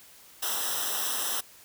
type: noise with comb filter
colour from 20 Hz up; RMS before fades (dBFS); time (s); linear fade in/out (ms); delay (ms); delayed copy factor
white; -30; 0.42-1.41; 10; 0.44; -1
effects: white hiss -53 dBFS RMS until 1.64 s